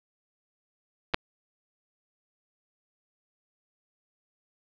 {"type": "clicks", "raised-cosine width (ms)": 0.3, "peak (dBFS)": [-14, -6], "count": 2, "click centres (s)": [1.138, 1.144], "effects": ["resampled to 11025 Hz", "8-bit"]}